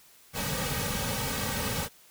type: noise with comb filter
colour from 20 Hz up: pink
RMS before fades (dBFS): -31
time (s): 0.33-1.89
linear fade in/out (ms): 50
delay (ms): 2.9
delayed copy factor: -0.95
effects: white hiss -57 dBFS RMS until 2.1 s